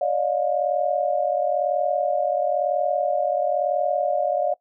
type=tone cluster; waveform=sine; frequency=574 / 615 / 712 Hz; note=D5 / D#5 / F5; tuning=-40 / -20 / +33 cents; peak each=-24 dBFS; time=0.01-4.54 s; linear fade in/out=5 ms; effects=noise-tail reverb RT60 0.1 s tail -21 dB re dry